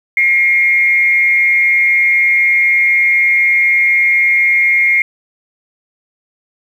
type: tone with frequency modulation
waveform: sine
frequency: 2142 Hz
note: C7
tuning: 40 cents sharp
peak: -8 dBFS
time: 0.17-5.02 s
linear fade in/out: 2 ms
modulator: 204 Hz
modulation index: 0.39
effects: 7-bit